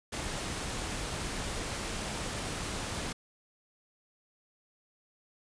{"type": "noise", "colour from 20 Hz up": "pink", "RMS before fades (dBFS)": -36, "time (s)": [0.12, 3.13], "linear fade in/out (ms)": 10, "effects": ["resampled to 22050 Hz"]}